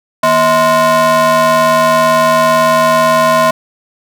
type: ring-modulated tone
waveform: square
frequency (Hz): 200.5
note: G3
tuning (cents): +39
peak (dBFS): -5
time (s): 0.23-3.51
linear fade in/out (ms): 5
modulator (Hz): 842
effects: none